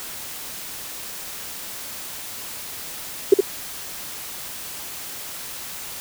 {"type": "tone with echo", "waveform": "sine", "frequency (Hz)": 392, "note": "G4", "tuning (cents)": 0, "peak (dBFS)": -5, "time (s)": [3.32, 3.34], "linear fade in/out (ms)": 5, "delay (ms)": 66, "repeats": 1, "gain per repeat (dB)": -5, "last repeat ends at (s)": 3.406, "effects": ["white hiss -34 dBFS RMS until 6 s"]}